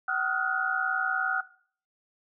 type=tone cluster; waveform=sine; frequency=758 / 1264 / 1421 / 1481 Hz; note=F#5 / D#6 / F6 / F#6; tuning=+42 / +27 / +30 / +1 cents; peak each=-34 / -34 / -29 / -30 dBFS; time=0.08-1.41 s; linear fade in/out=5 ms; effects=noise-tail reverb RT60 0.5 s tail -18 dB re dry